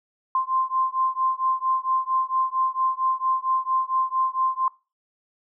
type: beating tone pair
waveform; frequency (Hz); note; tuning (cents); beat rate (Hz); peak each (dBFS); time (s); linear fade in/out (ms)
sine; 1044 / 1048.4; C6 / C6; -4 / +3; 4.4; -24; 0.35-4.68; 2
effects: noise-tail reverb RT60 0.3 s tail -22 dB re dry